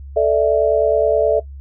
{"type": "chord", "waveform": "sine", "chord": "A suspended fourth", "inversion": "none", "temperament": "equal with one note detuned", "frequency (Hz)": [440, 589.7, 659.3], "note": ["A4", "D5", "E5"], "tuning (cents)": [0, 7, 0], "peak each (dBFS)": -16, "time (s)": [0.16, 1.4], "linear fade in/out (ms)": 10, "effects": ["noise-tail reverb RT60 0.1 s tail -19 dB re dry", "added 69 Hz sine -31 dBFS peak until 1.6 s"]}